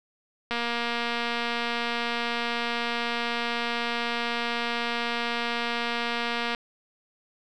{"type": "click train", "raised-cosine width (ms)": 0.3, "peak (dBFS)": -13, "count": 1426, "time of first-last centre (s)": [0.51, 6.548], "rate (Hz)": 236, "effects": []}